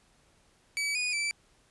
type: tone with pitch steps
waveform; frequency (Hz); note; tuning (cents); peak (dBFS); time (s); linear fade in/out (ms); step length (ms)
sawtooth; 2289 / 2468 / 2324; D7 / D#7 / D7; -45 / -15 / -19; -25; 0.77-1.31; 0; 180
effects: pink hiss -65 dBFS RMS until 1.7 s + resampled to 24000 Hz